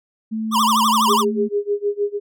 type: tone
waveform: sine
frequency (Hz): 220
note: A3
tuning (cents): 0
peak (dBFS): -21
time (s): 0.31-1.49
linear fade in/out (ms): 20
type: tone with vibrato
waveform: square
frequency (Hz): 1061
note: C6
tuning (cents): +24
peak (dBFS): -15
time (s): 0.51-1.25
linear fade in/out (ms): 50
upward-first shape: triangle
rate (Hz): 12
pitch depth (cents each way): 270
type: tone with tremolo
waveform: sine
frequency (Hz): 409.2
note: G#4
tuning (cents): -26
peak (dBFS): -15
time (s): 1.07-2.2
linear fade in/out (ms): 50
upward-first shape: sine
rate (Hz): 6.5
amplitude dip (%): 95
effects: none